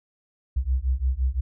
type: beating tone pair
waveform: sine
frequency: 61.74 / 67.54 Hz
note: B1 / C#2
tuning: 0 / -44 cents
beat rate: 5.8 Hz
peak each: -24 dBFS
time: 0.56-1.41 s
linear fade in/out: 10 ms
effects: none